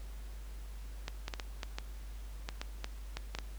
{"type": "clicks", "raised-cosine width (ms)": 0.2, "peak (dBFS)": -20, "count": 12, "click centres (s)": [1.081, 1.281, 1.338, 1.398, 1.632, 1.785, 2.489, 2.615, 2.844, 3.17, 3.35, 3.387], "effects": ["added 50 Hz sine -42 dBFS peak until 3.58 s", "pink hiss -58 dBFS RMS until 3.58 s"]}